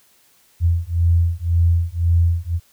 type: beating tone pair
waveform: sine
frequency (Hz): 84.1 / 86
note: E2 / F2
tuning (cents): +35 / -26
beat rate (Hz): 1.9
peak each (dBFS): -17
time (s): 0.6-2.6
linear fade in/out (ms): 50
effects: white hiss -56 dBFS RMS until 2.72 s